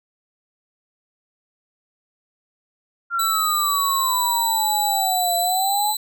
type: exponential two-way sweep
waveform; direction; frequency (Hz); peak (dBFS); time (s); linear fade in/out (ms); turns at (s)
sine; down then up; 1396.9 to 697 to 861; -19; 3.1-5.95; 50; 5.36
type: tone with pitch glide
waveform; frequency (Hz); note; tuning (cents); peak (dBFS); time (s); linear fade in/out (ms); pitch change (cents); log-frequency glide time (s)
15% pulse; 3951 to 4004; B7 to B7; 0 to +23; -16; 3.19-5.97; 5; +23; 4.98-5.64
effects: none